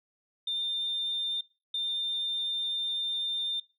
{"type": "tone pair in turn", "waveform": "sine", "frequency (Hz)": [3604, 3604], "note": ["A7", "A7"], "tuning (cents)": [41, 41], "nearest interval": "unison", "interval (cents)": 0, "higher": "neither", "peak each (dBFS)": -28, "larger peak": "neither", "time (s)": [[0.47, 1.41], [1.74, 3.6]], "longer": "second", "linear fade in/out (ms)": 5, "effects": ["noise-tail reverb RT60 0.3 s tail -20 dB re dry", "tanh soft clip ceiling -24 dBFS"]}